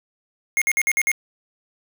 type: tone bursts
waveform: square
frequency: 2145 Hz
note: C7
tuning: 42 cents sharp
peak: -17 dBFS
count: 6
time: 0.57-1.116 s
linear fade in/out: 0 ms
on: 46 ms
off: 54 ms
effects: none